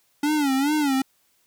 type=tone with vibrato; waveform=square; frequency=284.6 Hz; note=C#4; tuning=46 cents sharp; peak=-20 dBFS; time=0.23-1.02 s; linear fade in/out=5 ms; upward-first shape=sine; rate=2.4 Hz; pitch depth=130 cents each way; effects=white hiss -65 dBFS RMS until 1.46 s